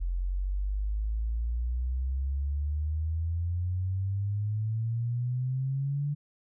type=exponential sweep; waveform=sine; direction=up; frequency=43.08 to 146.83 Hz; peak=-27 dBFS; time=0-6.15 s; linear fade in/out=20 ms; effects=none